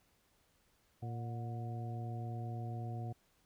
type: harmonic tone with a mistuned harmonic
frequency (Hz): 116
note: A#2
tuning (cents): -8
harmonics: 1 / 2 / 3 / 4 / 5 / 6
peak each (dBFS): -39 / -50 / -52 / -56 / -58 / -49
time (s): 1.02-3.13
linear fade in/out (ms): 10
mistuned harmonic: 6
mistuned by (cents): +74
effects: pink hiss -73 dBFS RMS until 3.45 s